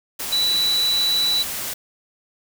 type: tone in noise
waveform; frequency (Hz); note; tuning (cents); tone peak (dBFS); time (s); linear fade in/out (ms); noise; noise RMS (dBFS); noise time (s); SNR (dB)
sine; 3951; B7; 0; -17; 0.32-1.43; 10; white; -28; 0.19-1.74; +8
effects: none